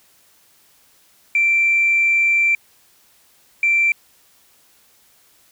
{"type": "tone pair in turn", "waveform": "sine", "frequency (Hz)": [2349, 2349], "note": ["D7", "D7"], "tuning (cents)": [0, 0], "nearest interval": "unison", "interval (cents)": 0, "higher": "neither", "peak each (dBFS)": -12, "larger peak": "neither", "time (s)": [[1.35, 2.55], [3.63, 3.92]], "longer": "first", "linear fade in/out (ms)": 2, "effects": ["tanh soft clip ceiling -8 dBFS", "white hiss -55 dBFS RMS until 5.51 s"]}